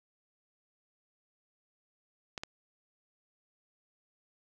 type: clicks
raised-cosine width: 0.2 ms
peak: -20 dBFS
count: 2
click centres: 2.378 / 2.435 s
effects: none